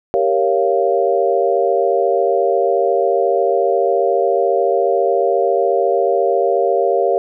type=chord; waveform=sine; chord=G half-diminished seventh; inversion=none; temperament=equal with one note detuned; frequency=392 / 466.2 / 554.4 / 692.8 Hz; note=G4 / Bb4 / Db5 / F5; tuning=0 / 0 / 0 / -14 cents; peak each=-18 dBFS; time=0.14-7.18 s; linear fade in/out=0 ms; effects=none